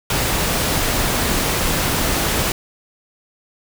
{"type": "noise", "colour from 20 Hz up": "pink", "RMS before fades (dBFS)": -19, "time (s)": [0.1, 2.52], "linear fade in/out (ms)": 2, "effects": []}